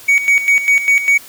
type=tone with tremolo; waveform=triangle; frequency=2247 Hz; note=C#7; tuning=23 cents sharp; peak=-6 dBFS; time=0.08-1.18 s; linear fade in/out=10 ms; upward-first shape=square; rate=5 Hz; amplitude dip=70%; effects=white hiss -38 dBFS RMS until 1.28 s + high-pass 60 Hz 12 dB/octave